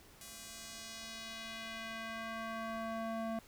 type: tone with band-pass filter sweep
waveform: square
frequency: 225 Hz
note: A3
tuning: 39 cents sharp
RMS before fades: -43 dBFS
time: 0.21-3.39 s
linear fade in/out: 2 ms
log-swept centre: 10000 to 580 Hz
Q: 1
effects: pink hiss -60 dBFS RMS until 3.47 s